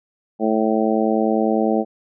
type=harmonic tone; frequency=110 Hz; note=A2; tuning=in tune; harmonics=2 / 3 / 4 / 5 / 6 / 7; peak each=-20 / -22 / -23 / -24 / -25 / -25 dBFS; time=0.39-1.85 s; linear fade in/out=50 ms; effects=none